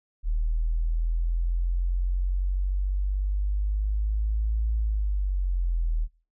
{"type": "exponential two-way sweep", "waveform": "sine", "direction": "up then down", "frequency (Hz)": [38.89, 55, 38.89], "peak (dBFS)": -22, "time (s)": [0.23, 6.08], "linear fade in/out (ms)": 50, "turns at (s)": 4.75, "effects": ["noise-tail reverb RT60 0.4 s tail -24 dB re dry"]}